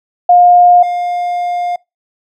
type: tone pair in turn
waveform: sine / triangle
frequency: 710 / 707.2 Hz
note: F5 / F5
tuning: +28 / +22 cents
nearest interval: unison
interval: 6 cents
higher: first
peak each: -3 / -12 dBFS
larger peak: first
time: 0.29-0.83 / 0.83-1.76 s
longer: second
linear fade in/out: 5 ms
effects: noise-tail reverb RT60 0.2 s tail -23 dB re dry